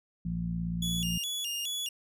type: harmonic tone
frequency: 57.3 Hz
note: A#1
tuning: 29 cents flat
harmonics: 1 / 2 / 3 / 4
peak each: -38 / -41 / -31 / -44 dBFS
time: 0.25-1.18 s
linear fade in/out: 5 ms
type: tone with vibrato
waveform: sawtooth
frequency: 3099 Hz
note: G7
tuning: 21 cents flat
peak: -29 dBFS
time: 0.82-1.89 s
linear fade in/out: 5 ms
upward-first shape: square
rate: 2.4 Hz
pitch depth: 160 cents each way
effects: none

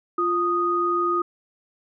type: tone pair together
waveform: sine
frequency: 348.2 / 1241 Hz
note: F4 / D#6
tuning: -5 / -5 cents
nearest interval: octave + minor seventh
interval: 2200 cents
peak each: -24 / -21 dBFS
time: 0.18-1.22 s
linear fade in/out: 5 ms
effects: none

